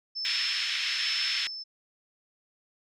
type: tone with tremolo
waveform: sine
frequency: 5274 Hz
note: E8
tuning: in tune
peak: -29 dBFS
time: 0.15-1.64 s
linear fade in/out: 20 ms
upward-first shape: sine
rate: 1.2 Hz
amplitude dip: 55%
type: band-pass noise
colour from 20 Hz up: white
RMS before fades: -31 dBFS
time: 0.25-1.47 s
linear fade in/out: 0 ms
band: 1800 to 4100 Hz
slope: 24 dB/octave
effects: none